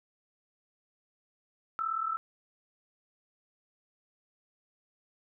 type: tone pair together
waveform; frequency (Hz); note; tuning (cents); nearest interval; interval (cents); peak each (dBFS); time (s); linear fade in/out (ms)
sine; 1290 / 1328.6; E6 / E6; -38 / +13; minor second; 51; -35 / -31; 1.79-2.17; 0
effects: none